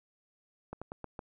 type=slowing click train; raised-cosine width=1 ms; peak=-26 dBFS; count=5; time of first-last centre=0.73-1.192 s; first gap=86 ms; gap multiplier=1.2; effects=none